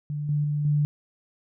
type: tone with level steps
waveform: sine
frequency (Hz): 147.6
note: D3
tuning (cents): +9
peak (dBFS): -27 / -21 / -23 / -19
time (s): 0.1-0.85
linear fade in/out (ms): 0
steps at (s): 0.29 / 0.44 / 0.65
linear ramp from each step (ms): 2
effects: none